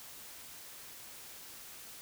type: silence
effects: white hiss -50 dBFS RMS until 2.01 s